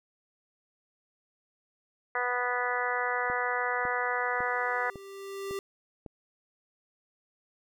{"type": "harmonic tone", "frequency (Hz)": 246.3, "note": "B3", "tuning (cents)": -5, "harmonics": [2, 3, 4, 5, 6, 7, 8], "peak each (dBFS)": [-35, -35, -35, -35, -35, -35, -35], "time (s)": [2.15, 4.9], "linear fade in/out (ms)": 2}
{"type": "click train", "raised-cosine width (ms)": 2, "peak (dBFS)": -28, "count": 6, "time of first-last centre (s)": [3.3, 6.062], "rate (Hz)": 1.81}
{"type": "tone with exponential growth", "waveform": "square", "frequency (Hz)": 393.3, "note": "G4", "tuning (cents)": 6, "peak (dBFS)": -32, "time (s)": [3.84, 5.59], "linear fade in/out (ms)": 1, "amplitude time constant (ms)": 380}
{"effects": []}